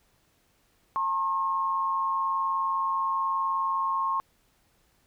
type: tone pair together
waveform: sine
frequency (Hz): 900 / 1079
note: A5 / C#6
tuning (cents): +39 / -47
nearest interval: minor third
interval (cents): 314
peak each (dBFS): -32 / -25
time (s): 0.96-4.2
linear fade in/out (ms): 0
effects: pink hiss -67 dBFS RMS until 5.06 s